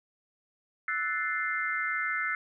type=chord; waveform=sine; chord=F# half-diminished seventh; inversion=third; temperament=equal; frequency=1318.5 / 1480 / 1760 / 2093 Hz; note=E6 / F#6 / A6 / C7; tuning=0 / 0 / 0 / 0 cents; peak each=-35 / -34 / -34 / -32 dBFS; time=0.88-2.35 s; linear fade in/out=2 ms; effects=none